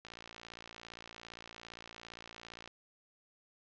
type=click train; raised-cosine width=0.2 ms; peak=-30 dBFS; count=152; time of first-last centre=0.05-2.676 s; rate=57.5 Hz; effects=low-pass 5000 Hz 12 dB/octave